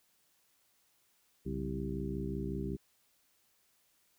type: harmonic tone with a mistuned harmonic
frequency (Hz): 65.41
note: C2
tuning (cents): 0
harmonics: 1 / 2 / 3 / 4 / 5 / 6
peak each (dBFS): -41 / -41 / -40 / -44 / -43 / -42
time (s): 1.45-2.77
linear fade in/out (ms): 20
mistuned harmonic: 2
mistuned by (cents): +140
effects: white hiss -72 dBFS RMS until 4.18 s